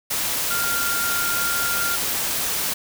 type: tone in noise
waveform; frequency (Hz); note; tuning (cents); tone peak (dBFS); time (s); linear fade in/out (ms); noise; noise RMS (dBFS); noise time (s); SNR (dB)
sine; 1396.9; F6; 0; -24; 0.5-1.96; 10; white; -24; 0.1-2.74; -3
effects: none